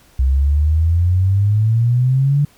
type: exponential sweep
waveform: sine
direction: up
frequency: 64.1 to 146.83 Hz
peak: -11 dBFS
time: 0.19-2.45 s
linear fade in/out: 5 ms
effects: pink hiss -51 dBFS RMS until 2.57 s